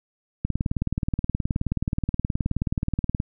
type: click train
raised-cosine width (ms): 5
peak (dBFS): -11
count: 53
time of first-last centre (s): 0.45-3.201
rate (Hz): 18.9
effects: none